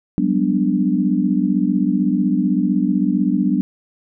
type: chord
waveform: sine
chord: G major seventh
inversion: third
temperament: equal with one note detuned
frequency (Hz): 185 / 200.8 / 246.9 / 293.7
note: F#3 / G3 / B3 / D4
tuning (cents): 0 / +42 / 0 / 0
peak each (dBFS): -20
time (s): 0.18-3.61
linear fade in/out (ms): 0
effects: none